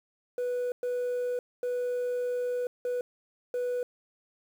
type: tone bursts at uneven times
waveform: sine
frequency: 492.5 Hz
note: B4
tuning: 5 cents flat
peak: -25 dBFS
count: 5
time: 0.38-0.72 / 0.83-1.39 / 1.63-2.67 / 2.85-3.01 / 3.54-3.83 s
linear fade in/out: 2 ms
effects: tanh soft clip ceiling -27 dBFS + 9-bit